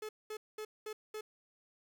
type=tone bursts; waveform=45% pulse; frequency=429.8 Hz; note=A4; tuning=41 cents flat; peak=-40 dBFS; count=5; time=0.02-1.21 s; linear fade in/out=5 ms; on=70 ms; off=210 ms; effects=11-bit